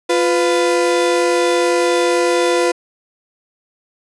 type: tone pair together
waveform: 35% pulse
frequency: 350 / 500.3 Hz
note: F4 / B4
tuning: +4 / +22 cents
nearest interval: tritone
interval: 618 cents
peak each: -14 dBFS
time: 0.09-2.72 s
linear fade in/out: 10 ms
effects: resampled to 24000 Hz